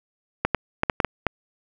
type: clicks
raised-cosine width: 0.5 ms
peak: -4 dBFS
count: 7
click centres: 0.45 / 0.547 / 0.834 / 0.898 / 1.002 / 1.047 / 1.267 s
effects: none